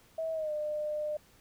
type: tone with pitch glide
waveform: sine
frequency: 646 to 602.7 Hz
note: E5 to D5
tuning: -35 to +45 cents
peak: -31 dBFS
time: 0.18-1.17 s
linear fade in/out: 5 ms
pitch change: -120 cents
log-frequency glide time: 0.33-0.52 s
effects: pink hiss -62 dBFS RMS until 1.4 s